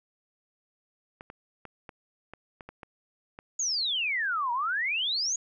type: clicks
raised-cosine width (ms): 0.5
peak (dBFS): -27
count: 9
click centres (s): 1.209 / 1.301 / 1.653 / 1.892 / 2.336 / 2.608 / 2.69 / 2.832 / 3.389
type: exponential two-way sweep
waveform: sine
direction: down then up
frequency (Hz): 6880 to 929 to 6880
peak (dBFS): -26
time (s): 3.59-5.36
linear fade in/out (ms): 5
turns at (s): 4.52
effects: none